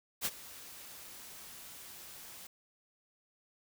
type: noise with ADSR envelope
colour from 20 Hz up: white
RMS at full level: -32 dBFS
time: 0.21-2.47 s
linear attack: 47 ms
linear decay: 41 ms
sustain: -18 dB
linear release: 3 ms
effects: none

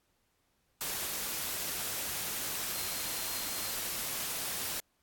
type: tone in noise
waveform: sine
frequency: 4182 Hz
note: C8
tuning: 2 cents flat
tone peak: -46 dBFS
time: 2.74-3.75 s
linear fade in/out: 0 ms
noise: white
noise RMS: -36 dBFS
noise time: 0.81-4.8 s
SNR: -13 dB
effects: pink hiss -75 dBFS RMS until 5.02 s + AAC 64 kbps

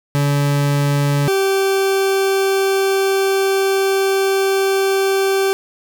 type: tone pair in turn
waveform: 40% pulse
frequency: 143.1 / 388.5 Hz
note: D3 / G4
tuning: -45 / -16 cents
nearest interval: octave + perfect fourth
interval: 1729 cents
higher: second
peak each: -13 dBFS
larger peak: neither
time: 0.15-1.28 / 1.28-5.53 s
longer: second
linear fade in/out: 0 ms
effects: none

